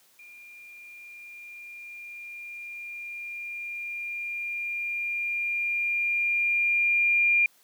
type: tone with level ramp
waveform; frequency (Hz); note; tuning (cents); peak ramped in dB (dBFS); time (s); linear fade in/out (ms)
sine; 2400; D7; +37; -46 to -18; 0.19-7.46; 2
effects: white hiss -61 dBFS RMS until 7.63 s + high-pass 150 Hz 12 dB/octave